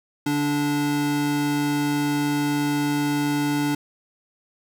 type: tone pair together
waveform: square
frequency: 144.9 / 291.3 Hz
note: D3 / D4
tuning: -23 / -14 cents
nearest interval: octave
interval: 1209 cents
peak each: -29 / -22 dBFS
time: 0.26-3.75 s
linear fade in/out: 5 ms
effects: none